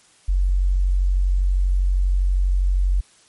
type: tone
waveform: sine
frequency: 46.25 Hz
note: F#1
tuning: in tune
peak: -15 dBFS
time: 0.28-3.01 s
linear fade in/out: 10 ms
effects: white hiss -54 dBFS RMS until 3.28 s + MP3 48 kbps